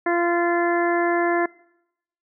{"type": "harmonic tone with a mistuned harmonic", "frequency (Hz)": 344.5, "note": "F4", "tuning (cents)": -24, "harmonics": [1, 2, 3, 4, 5, 6], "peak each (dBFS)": [-21, -24, -28, -31, -27, -32], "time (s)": [0.06, 1.46], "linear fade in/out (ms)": 5, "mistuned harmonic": 5, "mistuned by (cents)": 16, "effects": ["noise-tail reverb RT60 0.8 s tail -22 dB re dry"]}